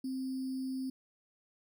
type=tone with sample-and-hold; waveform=sine; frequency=261.8 Hz; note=C4; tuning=1 cent sharp; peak=-34 dBFS; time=0.04-0.9 s; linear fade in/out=5 ms; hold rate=4900 Hz; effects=none